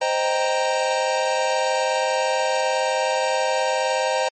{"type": "chord", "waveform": "square", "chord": "C minor seventh", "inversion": "none", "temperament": "equal", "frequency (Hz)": [523.3, 622.3, 784, 932.3], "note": ["C5", "Eb5", "G5", "Bb5"], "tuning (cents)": [0, 0, 0, 0], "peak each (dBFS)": [-24, -26, -27, -26], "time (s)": [0.01, 4.29], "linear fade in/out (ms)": 10, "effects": ["MP3 32 kbps"]}